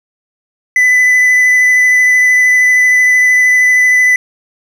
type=tone with vibrato; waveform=triangle; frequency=2000 Hz; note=B6; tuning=21 cents sharp; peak=-4 dBFS; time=0.76-4.16 s; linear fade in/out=2 ms; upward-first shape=triangle; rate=13 Hz; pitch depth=11 cents each way; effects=none